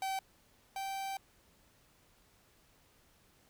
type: tone pair in turn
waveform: 45% pulse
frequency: 770 / 778.9 Hz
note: G5 / G5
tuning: -31 / -11 cents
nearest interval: unison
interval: 20 cents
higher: second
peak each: -34 / -37 dBFS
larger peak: first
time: 0.02-0.19 / 0.76-1.17 s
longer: second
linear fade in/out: 2 ms
effects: pink hiss -67 dBFS RMS until 3.49 s